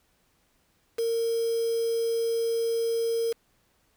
sine tone with quantisation, 460 Hz, A#4, 23 cents flat, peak -24 dBFS, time 0.98-3.33 s, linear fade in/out 10 ms, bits 6, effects pink hiss -68 dBFS RMS until 3.96 s

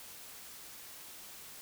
silence, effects white hiss -50 dBFS RMS until 1.61 s

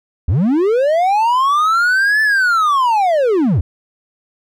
triangle linear two-way sweep, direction up then down, 65.5 to 1760 to 65.5 Hz, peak -9 dBFS, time 0.28-3.61 s, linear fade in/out 5 ms, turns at 2.22 s, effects none

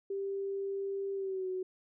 sine tone with pitch glide, 393.5 to 371.4 Hz, G4 to F#4, +7 to +7 cents, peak -33 dBFS, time 0.1-1.63 s, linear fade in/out 5 ms, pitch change -100 cents, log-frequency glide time 1.14-1.48 s, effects none

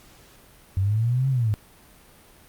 sine linear two-way sweep, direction up then down, 92.5 to 136.4 to 100.9 Hz, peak -19 dBFS, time 0.77-1.54 s, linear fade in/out 0 ms, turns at 1.29 s, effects pink hiss -52 dBFS RMS until 2.48 s + Opus 48 kbps

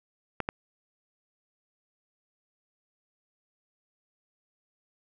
clicks, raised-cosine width 0.5 ms, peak -14 dBFS, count 2, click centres 0.403 / 0.489 s, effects none

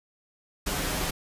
pink noise with comb filter, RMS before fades -29 dBFS, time 0.66-1.11 s, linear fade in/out 10 ms, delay 8.8 ms, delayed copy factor -0.55, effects resampled to 32000 Hz

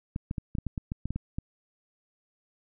clicks, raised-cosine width 5 ms, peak -19 dBFS, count 12, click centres 0.161 / 0.311 / 0.382 / 0.552 / 0.585 / 0.667 / 0.778 / 0.919 / 1.056 / 1.106 / 1.16 / 1.385 s, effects none

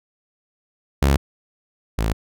sawtooth tone pair in turn, 69.2 / 54.77 Hz, C#2 / A1, -2 / -7 cents, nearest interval major third, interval 405 cents, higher first, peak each -10 / -15 dBFS, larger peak first, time 1.02-1.17 / 1.98-2.13 s, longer neither, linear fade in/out 5 ms, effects none

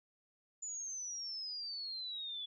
sine exponential sweep, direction down, 7040 to 3409 Hz, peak -40 dBFS, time 0.62-2.46 s, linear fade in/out 10 ms, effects none

